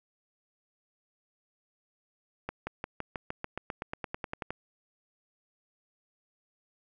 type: accelerating click train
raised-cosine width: 0.5 ms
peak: -19 dBFS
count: 17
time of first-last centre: 2.49-4.506 s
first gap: 180 ms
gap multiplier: 0.95
effects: none